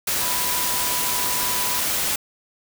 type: tone in noise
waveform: sine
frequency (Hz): 987.8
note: B5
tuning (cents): 0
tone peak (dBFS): -30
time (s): 0.21-1.8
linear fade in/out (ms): 5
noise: white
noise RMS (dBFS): -23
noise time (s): 0.07-2.16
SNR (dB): -10
effects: none